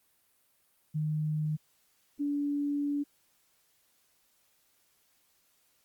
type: tone pair in turn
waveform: sine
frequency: 153.4 / 287.7 Hz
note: D#3 / D4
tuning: -24 / -36 cents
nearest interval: major seventh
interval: 1088 cents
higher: second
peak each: -28 dBFS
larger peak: neither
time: 0.94-1.57 / 2.19-3.04 s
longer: second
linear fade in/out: 20 ms
effects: white hiss -70 dBFS RMS until 5.84 s + Opus 32 kbps